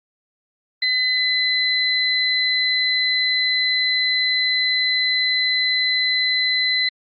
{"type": "tone pair together", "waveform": "sine", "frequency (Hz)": [2012, 4050], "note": ["B6", "B7"], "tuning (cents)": [32, 43], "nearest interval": "octave", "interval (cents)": 1211, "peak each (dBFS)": [-20, -19], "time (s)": [0.82, 6.89], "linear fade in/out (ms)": 5, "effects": ["Opus 24 kbps"]}